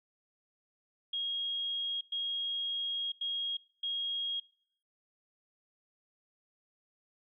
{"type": "tone bursts at uneven times", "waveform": "sine", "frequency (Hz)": 3272, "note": "G#7", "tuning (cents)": -26, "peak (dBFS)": -32, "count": 4, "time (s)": [[1.13, 2.01], [2.12, 3.12], [3.21, 3.57], [3.83, 4.4]], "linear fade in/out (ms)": 5, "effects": ["noise-tail reverb RT60 0.6 s tail -24 dB re dry"]}